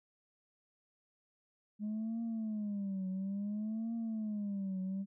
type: tone with vibrato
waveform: sine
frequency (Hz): 207.7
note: G#3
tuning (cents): 0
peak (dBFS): -33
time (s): 1.79-5.06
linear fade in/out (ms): 50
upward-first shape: triangle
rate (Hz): 0.58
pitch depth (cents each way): 190
effects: tanh soft clip ceiling -33 dBFS